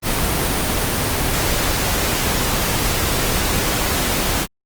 pink noise, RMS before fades -19 dBFS, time 0.02-4.47 s, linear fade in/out 50 ms, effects Opus 24 kbps

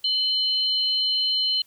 sine tone pair together, 2999 / 4166 Hz, F#7 / C8, +23 / -8 cents, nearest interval tritone, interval 569 cents, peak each -23 dBFS, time 0.04-1.62 s, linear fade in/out 5 ms, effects white hiss -59 dBFS RMS until 1.66 s

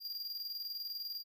square tone with tremolo, 4784 Hz, D8, 31 cents sharp, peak -38 dBFS, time 0-1.24 s, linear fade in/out 50 ms, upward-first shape square, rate 20 Hz, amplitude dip 50%, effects none

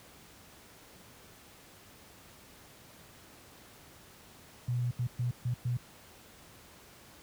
sine tone bursts at uneven times, 122.4 Hz, B2, 15 cents flat, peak -28 dBFS, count 5, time 4.68-4.91 / 4.99-5.07 / 5.19-5.31 / 5.45-5.54 / 5.65-5.77 s, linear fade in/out 5 ms, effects pink hiss -55 dBFS RMS until 7.22 s + high-pass 60 Hz 12 dB/octave

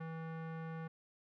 square tone with low-pass filter, 162.3 Hz, E3, 27 cents flat, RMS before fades -44 dBFS, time 0-0.88 s, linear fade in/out 10 ms, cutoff 1600 Hz, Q 1.6, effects none

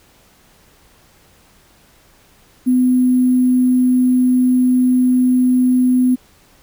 sine tone with sample-and-hold, 252.5 Hz, B3, 39 cents sharp, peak -10 dBFS, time 2.66-6.16 s, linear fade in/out 20 ms, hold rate 11025 Hz, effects pink hiss -51 dBFS RMS until 6.62 s

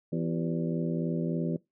harmonic tone with a mistuned harmonic, 83.4 Hz, E2, 21 cents sharp, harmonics 2 / 3 / 4 / 5 / 6 / 7, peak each -30 / -34 / -36 / -38 / -40 / -41 dBFS, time 0.12-1.57 s, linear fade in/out 10 ms, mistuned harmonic 5, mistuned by -110 cents, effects noise-tail reverb RT60 0.2 s tail -22 dB re dry

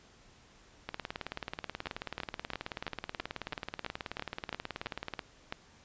two click trains, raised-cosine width 0.3 ms, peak -20 / -19 dBFS, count 80 / 12, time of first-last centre 0.89-5.137 / 1.87-5.524 s, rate 18.6 / 3.01 Hz, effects pink hiss -60 dBFS RMS until 5.84 s + resampled to 16000 Hz

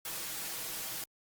white noise with comb filter, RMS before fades -39 dBFS, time 0.05-1.04 s, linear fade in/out 2 ms, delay 6.2 ms, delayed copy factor +0.7, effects Opus 48 kbps

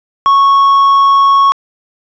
triangle tone, 1105 Hz, C#6, 6 cents flat, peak -3 dBFS, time 0.26-1.52 s, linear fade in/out 0 ms, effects resampled to 16000 Hz + 7-bit

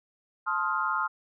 sine chord, F dominant seventh, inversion first, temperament just, 873.1 / 1047.7 / 1257.2 / 1396.9 Hz, A5 / C6 / Eb6 / F6, -14 / +2 / +18 / 0 cents, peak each -34 / -31 / -30 / -30 dBFS, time 0.46-1.08 s, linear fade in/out 20 ms, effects none

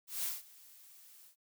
blue noise with ADSR envelope, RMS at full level -35 dBFS, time 0.07-1.36 s, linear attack 170 ms, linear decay 180 ms, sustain -23 dB, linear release 94 ms, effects noise-tail reverb RT60 0.1 s tail -26 dB re dry

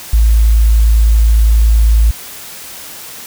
sine tone, 55 Hz, A1, in tune, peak -5 dBFS, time 0.13-2.11 s, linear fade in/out 5 ms, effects white hiss -30 dBFS RMS until 3.26 s

